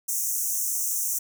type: high-pass noise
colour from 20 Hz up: pink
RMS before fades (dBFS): -27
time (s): 0.08-1.19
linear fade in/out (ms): 10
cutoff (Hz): 5800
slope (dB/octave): 96
effects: none